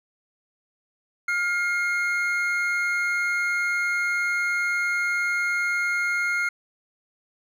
triangle tone pair together, 1410 / 2141 Hz, F6 / C7, +16 / +39 cents, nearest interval perfect fifth, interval 723 cents, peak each -23 dBFS, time 1.28-6.49 s, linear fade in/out 5 ms, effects none

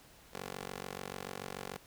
15% pulse tone with high-pass filter, 46.89 Hz, F#1, 24 cents sharp, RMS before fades -44 dBFS, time 0.33-1.78 s, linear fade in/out 10 ms, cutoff 330 Hz, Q 0.7, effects pink hiss -59 dBFS RMS until 1.86 s

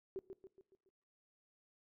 sine tone with echo, 382.3 Hz, G4, 43 cents flat, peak -39 dBFS, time 0.16-0.19 s, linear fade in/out 0 ms, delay 140 ms, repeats 5, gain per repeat -6 dB, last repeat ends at 0.89 s, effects noise-tail reverb RT60 0.8 s tail -22 dB re dry

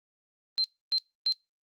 sine tone bursts, 4128 Hz, C8, 24 cents flat, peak -23 dBFS, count 3, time 0.58-1.323 s, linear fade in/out 0 ms, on 61 ms, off 280 ms, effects noise-tail reverb RT60 0.2 s tail -22 dB re dry + Opus 32 kbps

